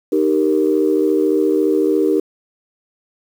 sine chord, Eb major, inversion none, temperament equal with one note detuned, 308.6 / 392 / 466.2 Hz, Eb4 / G4 / Bb4, -14 / 0 / 0 cents, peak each -16 / -16 / -18 dBFS, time 0.12-2.2 s, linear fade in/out 5 ms, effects tanh soft clip ceiling -3 dBFS + 7-bit

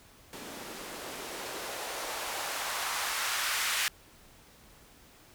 blue noise with band-pass filter sweep, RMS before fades -35 dBFS, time 0.33-3.88 s, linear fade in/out 0 ms, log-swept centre 230 to 1700 Hz, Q 1.2, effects pink hiss -57 dBFS RMS until 5.34 s

